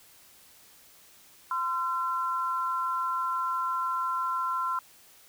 sine tone pair together, 1031.1 / 1357 Hz, C6 / E6, -26 / +50 cents, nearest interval perfect fourth, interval 476 cents, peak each -29 / -30 dBFS, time 1.51-4.79 s, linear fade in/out 2 ms, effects white hiss -56 dBFS RMS until 5.28 s

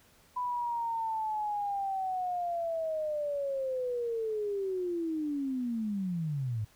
sine linear sweep, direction down, 997 to 101.8 Hz, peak -30 dBFS, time 0.36-6.65 s, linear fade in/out 10 ms, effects pink hiss -62 dBFS RMS until 6.75 s

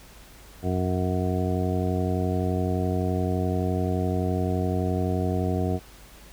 harmonic tone, 91.7 Hz, F#2, 15 cents flat, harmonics 1 / 2 / 3 / 4 / 5 / 7 / 8, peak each -26 / -29 / -31 / -32 / -33 / -34 / -35 dBFS, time 0.62-5.8 s, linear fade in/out 50 ms, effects added 50 Hz sine -50 dBFS peak until 6.32 s + pink hiss -50 dBFS RMS until 6.32 s

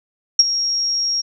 sine tone with ADSR envelope, 5588 Hz, F8, in tune, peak -4 dBFS, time 0.39-1.22 s, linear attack 5 ms, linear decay 31 ms, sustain -13 dB, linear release 19 ms, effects none

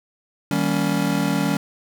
square chord, Eb dominant seventh, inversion none, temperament just, 155.56 / 194.45 / 233.3 / 280 Hz, Eb3 / G3 / Bb3 / Db4, 0 / -14 / +2 / +18 cents, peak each -26 / -24 / -29 / -24 dBFS, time 0.51-1.57 s, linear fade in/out 2 ms, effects none

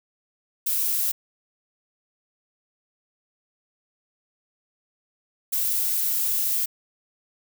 violet noise bursts at uneven times, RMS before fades -24 dBFS, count 2, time 0.66-1.12 / 5.52-6.66 s, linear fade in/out 10 ms, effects none

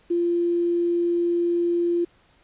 sine tone with quantisation, 345 Hz, F4, 21 cents flat, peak -19 dBFS, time 0.1-2.05 s, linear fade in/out 10 ms, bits 8, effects pink hiss -59 dBFS RMS until 2.43 s + resampled to 8000 Hz

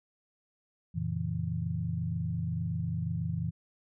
sine chord, F# dominant seventh, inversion none, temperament equal with one note detuned, 90.65 / 116.54 / 138.59 / 164.81 Hz, F#2 / A#2 / C#3 / E3, -35 / 0 / 0 / 0 cents, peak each -36 / -36 / -39 / -33 dBFS, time 0.94-3.51 s, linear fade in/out 20 ms, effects none

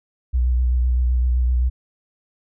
sine tone with vibrato, 61.8 Hz, B1, 2 cents sharp, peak -15 dBFS, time 0.33-1.7 s, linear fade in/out 20 ms, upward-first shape sine, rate 7.8 Hz, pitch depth 32 cents each way, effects none

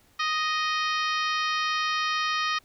harmonic tone with a mistuned harmonic, 622.3 Hz, D#5, in tune, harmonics 2 / 3 / 4 / 5 / 6 / 7 / 8 / 9, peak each -27 / -31 / -33 / -35 / -37 / -38 / -39 / -40 dBFS, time 0.19-2.59 s, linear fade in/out 10 ms, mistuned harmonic 7, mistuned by -25 cents, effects pink hiss -61 dBFS RMS until 2.64 s

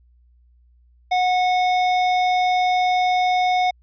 sine tone with hard clipping, 731 Hz, F#5, 21 cents flat, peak -18 dBFS, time 1.11-3.71 s, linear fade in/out 10 ms, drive 16 dB, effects added 60 Hz sine -52 dBFS peak until 3.82 s + resampled to 11025 Hz

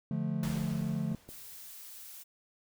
triangle chord, D minor, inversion none, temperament equal with one note detuned, 146.83 / 174.61 / 218 Hz, D3 / F3 / A3, 0 / 0 / -16 cents, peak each -33 dBFS, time 0.11-1.15 s, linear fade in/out 2 ms
pink noise with exponential decay, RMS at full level -41 dBFS, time 0.43-2 s, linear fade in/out 2 ms, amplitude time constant 340 ms
clicks, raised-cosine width 2 ms, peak -34 dBFS, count 4, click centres 0.557 / 0.815 / 1.116 / 1.29 s
blue noise, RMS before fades -48 dBFS, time 1.28-2.24 s, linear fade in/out 20 ms
effects none

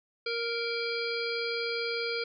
harmonic tone with a mistuned harmonic, 466.2 Hz, A#4, in tune, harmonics 1 / 3 / 5 / 7 / 9 / 10, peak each -33 / -38 / -36 / -42 / -40 / -38 dBFS, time 0.26-2.24 s, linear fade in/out 5 ms, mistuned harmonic 10, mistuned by +44 cents, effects none

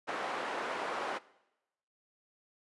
white band-pass noise, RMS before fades -37 dBFS, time 0.07-1.19 s, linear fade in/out 20 ms, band 400 to 1200 Hz, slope 12 dB/octave, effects noise-tail reverb RT60 0.9 s tail -20 dB re dry + resampled to 24000 Hz

